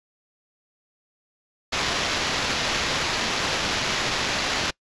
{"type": "noise with sample-and-hold", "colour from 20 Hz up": "white", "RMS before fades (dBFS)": -25, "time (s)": [1.72, 4.71], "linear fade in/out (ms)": 10, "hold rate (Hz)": 8820, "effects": ["noise-tail reverb RT60 0.1 s tail -24 dB re dry", "resampled to 22050 Hz"]}